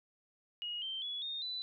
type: tone with pitch steps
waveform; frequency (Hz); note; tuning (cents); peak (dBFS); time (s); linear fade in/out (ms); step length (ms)
sine; 2885 / 3128 / 3391 / 3677 / 3987; F#7 / G7 / G#7 / A#7 / B7; -44 / -4 / +35 / -24 / +16; -37; 0.62-1.62; 0; 200
effects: none